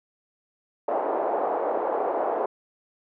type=band-pass noise; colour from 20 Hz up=white; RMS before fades=-26 dBFS; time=0.88-2.46 s; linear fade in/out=5 ms; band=400 to 800 Hz; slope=24 dB/octave; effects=none